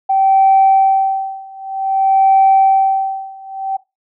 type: tone with tremolo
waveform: sine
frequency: 774 Hz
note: G5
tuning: 22 cents flat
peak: -5 dBFS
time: 0.09-3.77 s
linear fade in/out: 10 ms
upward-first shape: sine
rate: 0.53 Hz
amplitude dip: 95%
effects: noise-tail reverb RT60 0.2 s tail -17 dB re dry + tanh soft clip ceiling -2 dBFS